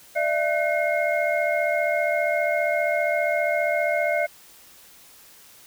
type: tone cluster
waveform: sine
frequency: 598 / 673 / 1506 / 2148 Hz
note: D5 / E5 / F#6 / C7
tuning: +31 / +36 / +30 / +45 cents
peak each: -24 / -24 / -31 / -27 dBFS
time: 0.15-4.27 s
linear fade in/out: 20 ms
effects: white hiss -50 dBFS RMS until 5.66 s